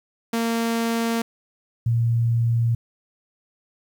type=tone pair in turn; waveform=sawtooth / sine; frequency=229.9 / 116.55 Hz; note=A#3 / A#2; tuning=-24 / 0 cents; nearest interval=octave; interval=1176 cents; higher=first; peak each=-17 dBFS; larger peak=neither; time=0.33-1.22 / 1.86-2.75 s; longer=neither; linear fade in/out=5 ms; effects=9-bit